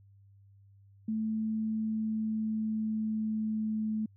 sine tone with pitch glide, 219.1 to 216.8 Hz, A3 to A3, -7 to -25 cents, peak -29 dBFS, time 1.08-4.06 s, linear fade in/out 5 ms, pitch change -18 cents, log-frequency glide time 1.72-3.94 s, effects added 99 Hz sine -56 dBFS peak until 4.16 s

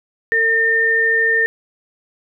sine tone pair together, 453.2 / 1813 Hz, A#4 / A#6, -49 / -49 cents, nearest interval 2 octaves, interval 2400 cents, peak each -21 / -13 dBFS, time 0.32-1.46 s, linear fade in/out 0 ms, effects none

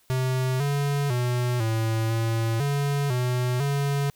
square tone with pitch steps, 129.2 / 142.3 / 123.1 / 112 / 113.5 / 142 / 124.6 / 141.2 Hz, C3 / C#3 / B2 / A2 / A#2 / C#3 / B2 / C#3, -21 / +46 / -5 / +31 / -46 / +42 / +16 / +32 cents, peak -23 dBFS, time 0.1-4.1 s, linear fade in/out 0 ms, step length 500 ms, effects white hiss -62 dBFS RMS until 4.15 s

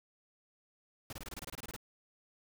pink noise bursts, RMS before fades -44 dBFS, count 13, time 1.1-1.764 s, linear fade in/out 2 ms, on 28 ms, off 25 ms, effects none

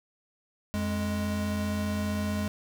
square tone pair together, 87.8 / 208.3 Hz, F2 / G#3, +10 / +5 cents, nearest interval octave + minor third, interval 1495 cents, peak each -33 / -30 dBFS, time 0.74-2.48 s, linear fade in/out 0 ms, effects none

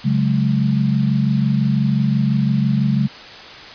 sine chord, C# suspended fourth, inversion none, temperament equal with one note detuned, 138.59 / 185 / 210.9 Hz, C#3 / F#3 / G#3, 0 / 0 / +27 cents, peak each -17 / -21 / -18 dBFS, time 0.04-3.08 s, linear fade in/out 20 ms, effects white hiss -36 dBFS RMS until 3.74 s + resampled to 11025 Hz

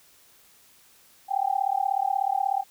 sine tone with amplitude modulation, 784 Hz, G5, in tune, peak -18 dBFS, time 1.28-2.64 s, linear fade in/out 50 ms, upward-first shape sine, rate 36.5 Hz, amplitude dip 100%, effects white hiss -57 dBFS RMS until 2.7 s

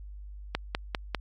click train, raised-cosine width 0.3 ms, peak -11 dBFS, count 4, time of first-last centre 0.55-1.148 s, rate 5.02 Hz, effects added 50 Hz sine -40 dBFS peak until 1.2 s + MP3 64 kbps

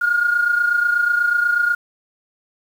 sine tone pair together, 1420 / 1448.2 Hz, F6 / F#6, +28 / -38 cents, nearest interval unison, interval 34 cents, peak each -15 / -21 dBFS, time 0.01-1.75 s, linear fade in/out 10 ms, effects tanh soft clip ceiling -7 dBFS + 7-bit

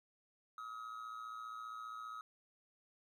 triangle tone with amplitude modulation, 1274 Hz, D#6, 41 cents sharp, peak -40 dBFS, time 0.58-2.21 s, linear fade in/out 2 ms, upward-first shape sine, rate 115 Hz, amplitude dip 65%, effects none

